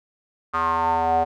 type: tone with band-pass filter sweep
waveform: square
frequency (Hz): 82.41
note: E2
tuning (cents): 0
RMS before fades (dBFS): -21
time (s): 0.53-1.25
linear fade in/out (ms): 20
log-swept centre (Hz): 1200 to 690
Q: 7.7
effects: none